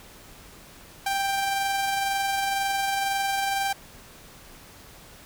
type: tone with amplitude modulation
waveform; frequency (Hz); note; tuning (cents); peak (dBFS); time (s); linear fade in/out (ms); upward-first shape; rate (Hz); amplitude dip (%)
sawtooth; 787; G5; +7; -19; 1.06-3.73; 5; sine; 22; 25
effects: pink hiss -48 dBFS RMS until 5.25 s